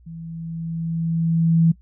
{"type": "tone with level ramp", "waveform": "sine", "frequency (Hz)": 164.81, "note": "E3", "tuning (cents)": 0, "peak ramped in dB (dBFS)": [-33, -11], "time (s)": [0.06, 1.72], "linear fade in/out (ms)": 10, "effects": ["noise-tail reverb RT60 0.1 s tail -20 dB re dry", "added 60 Hz sine -48 dBFS peak until 1.81 s"]}